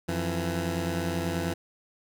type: tone pair together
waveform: 15% pulse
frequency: 88.6 / 167.1 Hz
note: F2 / E3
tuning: +25 / +24 cents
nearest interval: major seventh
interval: 1099 cents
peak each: -24 dBFS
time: 0.08-1.54 s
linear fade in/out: 10 ms
effects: none